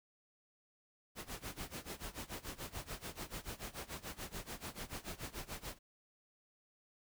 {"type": "noise with tremolo", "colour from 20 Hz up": "pink", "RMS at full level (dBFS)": -43, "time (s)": [1.15, 5.79], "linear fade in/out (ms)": 50, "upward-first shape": "sine", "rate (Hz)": 6.9, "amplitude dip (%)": 90, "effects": []}